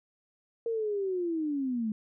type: linear sweep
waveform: sine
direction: down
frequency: 466.2 to 210 Hz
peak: -28 dBFS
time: 0.66-1.92 s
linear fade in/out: 2 ms
effects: none